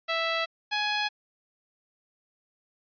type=tone pair in turn; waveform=10% pulse; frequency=659.3 / 836.9 Hz; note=E5 / G#5; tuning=0 / +13 cents; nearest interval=major third; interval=413 cents; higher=second; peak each=-17 dBFS; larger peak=neither; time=0.08-0.46 / 0.71-1.09 s; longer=neither; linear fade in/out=20 ms; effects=resampled to 11025 Hz